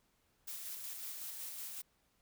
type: noise with tremolo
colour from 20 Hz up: blue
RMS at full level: -44 dBFS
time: 0.47-1.82 s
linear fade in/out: 10 ms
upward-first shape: square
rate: 5.4 Hz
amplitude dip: 25%
effects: pink hiss -75 dBFS RMS until 2.21 s